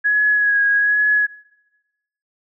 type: tone with vibrato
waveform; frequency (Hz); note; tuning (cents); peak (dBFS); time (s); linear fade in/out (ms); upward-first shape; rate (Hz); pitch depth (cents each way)
sine; 1670; G#6; +9; -13; 0.04-1.27; 20; sine; 1.2; 24
effects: noise-tail reverb RT60 1.0 s tail -21 dB re dry